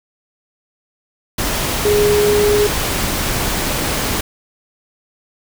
sine tone in noise, 415.3 Hz, G#4, in tune, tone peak -11 dBFS, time 1.85-2.67 s, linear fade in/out 5 ms, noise pink, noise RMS -19 dBFS, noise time 1.38-4.21 s, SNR +5 dB, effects none

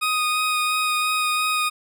20% pulse tone with vibrato, 1244.5 Hz, D#6, in tune, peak -15 dBFS, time 0.01-1.7 s, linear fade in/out 20 ms, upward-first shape sine, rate 2.9 Hz, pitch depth 12 cents each way, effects none

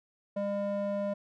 square tone with band-pass filter, 201.5 Hz, G3, 48 cents sharp, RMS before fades -32 dBFS, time 0.36-1.14 s, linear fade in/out 10 ms, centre 490 Hz, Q 6.9, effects none

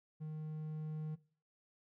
triangle tone with level ramp, 154.9 Hz, D#3, 7 cents flat, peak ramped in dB -39 to -36 dBFS, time 0.2-1.16 s, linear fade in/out 20 ms, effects noise-tail reverb RT60 0.4 s tail -18 dB re dry

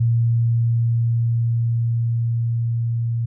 sine tone with level ramp, 116.54 Hz, A#2, in tune, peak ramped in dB -14 to -19 dBFS, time 0-3.26 s, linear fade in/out 10 ms, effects none

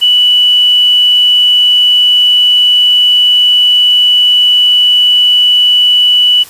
sine tone, 2960 Hz, F#7, in tune, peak -4 dBFS, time 0.01-6.44 s, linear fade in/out 20 ms, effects white hiss -33 dBFS RMS until 6.49 s + resampled to 32000 Hz

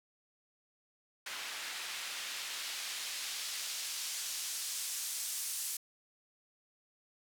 white noise with band-pass filter sweep, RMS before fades -40 dBFS, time 1.26-5.77 s, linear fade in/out 5 ms, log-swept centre 2000 to 8600 Hz, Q 0.78, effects none

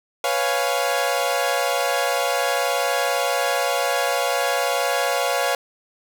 sawtooth chord, C# dominant seventh, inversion third, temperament equal, 493.9 / 554.4 / 698.5 / 830.6 Hz, B4 / C#5 / E#5 / G#5, 0 / 0 / 0 / 0 cents, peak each -23 / -20 / -20 / -24 dBFS, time 0.24-5.55 s, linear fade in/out 2 ms, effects none

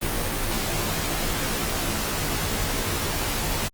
pink noise with comb filter, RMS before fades -26 dBFS, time 0.01-3.69 s, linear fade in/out 20 ms, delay 16 ms, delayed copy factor -0.8, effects Opus 32 kbps

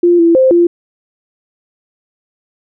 sine tone with pitch steps, 348.4 / 335.6 / 522 / 345.2 Hz, F4 / E4 / C5 / F4, -4 / +31 / -4 / -20 cents, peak -5 dBFS, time 0.03-0.67 s, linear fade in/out 5 ms, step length 160 ms, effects none

